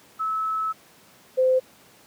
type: tone pair in turn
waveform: sine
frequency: 1300 / 515.9 Hz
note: E6 / C5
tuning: -24 / -24 cents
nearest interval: octave + major third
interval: 1600 cents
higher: first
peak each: -23 / -16 dBFS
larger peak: second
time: 0.19-0.73 / 1.37-1.6 s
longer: first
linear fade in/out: 20 ms
effects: pink hiss -53 dBFS RMS until 2.06 s + high-pass 150 Hz 12 dB/octave